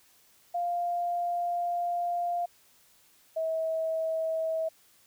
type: tone pair in turn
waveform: sine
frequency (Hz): 698.5 / 645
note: F5 / E5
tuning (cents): 0 / -38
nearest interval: minor second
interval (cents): 138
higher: first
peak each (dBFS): -27 / -27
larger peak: neither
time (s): 0.54-2.46 / 3.36-4.69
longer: first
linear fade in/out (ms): 10
effects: white hiss -62 dBFS RMS until 5.06 s